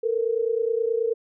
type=tone pair together; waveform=sine; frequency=447.8 / 477.2 Hz; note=A4 / A#4; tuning=+30 / +41 cents; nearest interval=minor second; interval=111 cents; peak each=-23 / -25 dBFS; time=0.03-1.14 s; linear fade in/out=10 ms; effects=none